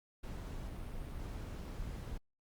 brown noise, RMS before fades -43 dBFS, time 0.23-2.18 s, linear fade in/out 10 ms, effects Opus 48 kbps

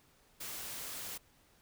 white noise, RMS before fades -43 dBFS, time 0.4-1.18 s, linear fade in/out 10 ms, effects pink hiss -67 dBFS RMS until 1.61 s

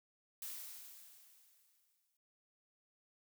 blue noise with exponential decay, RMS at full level -44 dBFS, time 0.42-2.17 s, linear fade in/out 2 ms, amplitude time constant 380 ms, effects noise-tail reverb RT60 0.2 s tail -25 dB re dry

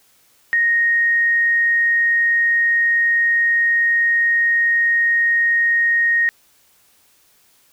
sine tone, 1864.7 Hz, A#6, in tune, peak -13 dBFS, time 0.53-6.29 s, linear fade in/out 0 ms, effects white hiss -56 dBFS RMS until 7.72 s

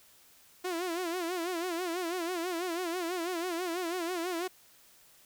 sawtooth tone with vibrato, 349.2 Hz, F4, in tune, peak -28 dBFS, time 0.64-4.48 s, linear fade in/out 10 ms, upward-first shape sine, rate 6.1 Hz, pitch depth 110 cents each way, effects white hiss -60 dBFS RMS until 5.25 s

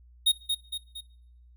square tone with echo, 3729 Hz, A#7, in tune, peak -19 dBFS, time 0.26-0.32 s, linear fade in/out 10 ms, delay 230 ms, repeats 3, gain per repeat -6 dB, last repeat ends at 1.01 s, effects noise-tail reverb RT60 0.9 s tail -25 dB re dry + added 60 Hz sine -52 dBFS peak until 1.56 s

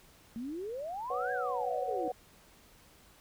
sine exponential two-way sweep, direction up then down, 221.2 to 1661.2 to 300.6 Hz, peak -36 dBFS, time 0.36-2.08 s, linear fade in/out 0 ms, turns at 1.32 s
sine chord, B suspended second, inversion none, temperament just, 493.9 / 555.6 / 740.8 Hz, B4 / C#5 / F#5, 0 / +4 / +2 cents, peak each -36 / -39 / -35 dBFS, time 1.1-2.12 s, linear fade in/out 5 ms
effects pink hiss -60 dBFS RMS until 3.2 s

